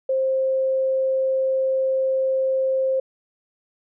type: tone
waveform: sine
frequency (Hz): 528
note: C5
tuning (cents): +16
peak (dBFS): -18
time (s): 0.09-3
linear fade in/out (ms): 5
effects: none